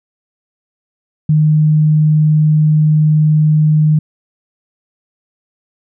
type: tone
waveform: sine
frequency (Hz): 153.5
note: D#3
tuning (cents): -23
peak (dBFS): -7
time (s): 1.29-3.99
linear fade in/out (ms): 5
effects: none